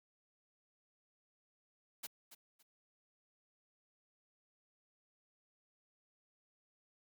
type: noise with echo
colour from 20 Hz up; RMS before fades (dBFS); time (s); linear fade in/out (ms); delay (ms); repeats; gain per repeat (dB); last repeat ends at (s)
white; -44; 2.03-2.07; 10; 280; 2; -12; 2.63
effects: high-pass 100 Hz 12 dB/octave